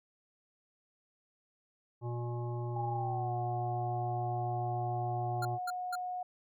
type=harmonic tone; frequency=120 Hz; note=B2; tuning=49 cents flat; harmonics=1 / 3 / 5 / 7 / 9; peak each=-35 / -42 / -49 / -46 / -52 dBFS; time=2.01-5.59 s; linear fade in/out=50 ms
type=tone with pitch glide; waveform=sine; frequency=816 to 727 Hz; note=G#5 to F#5; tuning=-31 to -31 cents; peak=-35 dBFS; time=2.76-6.23 s; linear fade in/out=5 ms; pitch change=-200 cents; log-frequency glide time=2.92-3.33 s
type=tone bursts; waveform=square; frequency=1396.9 Hz; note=F6; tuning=in tune; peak=-36 dBFS; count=3; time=5.42-5.956 s; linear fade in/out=5 ms; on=32 ms; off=220 ms
effects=none